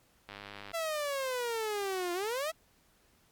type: click train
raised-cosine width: 0.3 ms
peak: -28 dBFS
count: 44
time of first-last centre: 0.29-0.716 s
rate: 101 Hz
type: exponential two-way sweep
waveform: sawtooth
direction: down then up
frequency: 676 to 345.1 to 666 Hz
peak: -28 dBFS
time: 0.73-2.52 s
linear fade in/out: 20 ms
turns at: 2.13 s
effects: pink hiss -67 dBFS RMS until 3.31 s + MP3 96 kbps